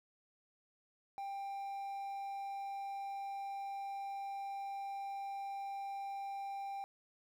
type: tone with quantisation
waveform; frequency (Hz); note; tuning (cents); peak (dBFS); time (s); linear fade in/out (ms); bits
triangle; 791; G5; +15; -38; 1.18-6.84; 0; 11
effects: none